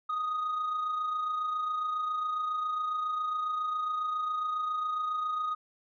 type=tone with amplitude modulation; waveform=sine; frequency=1244.5 Hz; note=D#6; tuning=in tune; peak=-25 dBFS; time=0.09-5.55 s; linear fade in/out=10 ms; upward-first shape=sine; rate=27.3 Hz; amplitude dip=45%; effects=tanh soft clip ceiling -27 dBFS